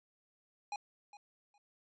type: tone with echo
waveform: square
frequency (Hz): 823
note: G#5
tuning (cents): -16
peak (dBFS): -38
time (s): 0.72-0.76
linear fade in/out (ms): 2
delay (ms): 410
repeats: 2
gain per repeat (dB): -15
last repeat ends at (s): 1.58
effects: resampled to 16000 Hz